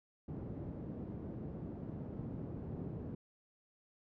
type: band-pass noise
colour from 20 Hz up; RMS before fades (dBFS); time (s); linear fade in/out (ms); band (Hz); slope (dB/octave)
pink; -44; 0.28-3.15; 5; 100 to 320; 12
effects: none